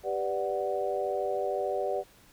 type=chord; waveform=sine; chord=G major seventh; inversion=none; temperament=equal; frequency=392 / 493.9 / 587.3 / 740 Hz; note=G4 / B4 / D5 / F#5; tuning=0 / 0 / 0 / 0 cents; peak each=-33 / -34 / -32 / -34 dBFS; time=0.03-2.04 s; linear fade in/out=50 ms; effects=pink hiss -58 dBFS RMS until 2.32 s